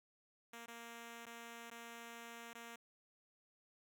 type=tone with dropouts; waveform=5% pulse; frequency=233.1 Hz; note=A#3; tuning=in tune; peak=-39 dBFS; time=0.53-2.76 s; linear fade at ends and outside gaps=5 ms; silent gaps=0.661-0.68 / 1.256-1.264 / 1.702-1.712 / 2.533-2.55 s; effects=none